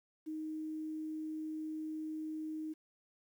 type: tone with quantisation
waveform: sine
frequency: 312.3 Hz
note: D#4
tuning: 7 cents sharp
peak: -38 dBFS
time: 0.26-2.74 s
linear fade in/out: 20 ms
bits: 11
effects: none